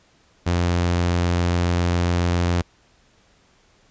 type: tone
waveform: sawtooth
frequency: 87.31 Hz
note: F2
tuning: in tune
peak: -14 dBFS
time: 0.46-2.62 s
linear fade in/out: 10 ms
effects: pink hiss -58 dBFS RMS until 3.9 s + resampled to 16000 Hz